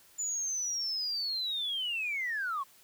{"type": "linear sweep", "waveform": "sine", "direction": "down", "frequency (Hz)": [7040, 1046.5], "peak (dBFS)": -30, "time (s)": [0.18, 2.64], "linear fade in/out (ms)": 20, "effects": ["tanh soft clip ceiling -26 dBFS", "white hiss -60 dBFS RMS until 2.83 s"]}